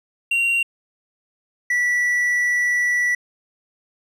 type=tone pair in turn; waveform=triangle; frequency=2757 / 1955.7 Hz; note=F7 / B6; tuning=-23 / -17 cents; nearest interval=tritone; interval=594 cents; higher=first; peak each=-15 dBFS; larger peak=neither; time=0.31-0.63 / 1.7-3.15 s; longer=second; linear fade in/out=5 ms; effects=resampled to 32000 Hz